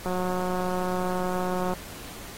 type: click train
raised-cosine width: 1 ms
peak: -16 dBFS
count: 306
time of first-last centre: 0.06-1.736 s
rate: 182 Hz
effects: pink hiss -42 dBFS RMS until 2.37 s + AAC 48 kbps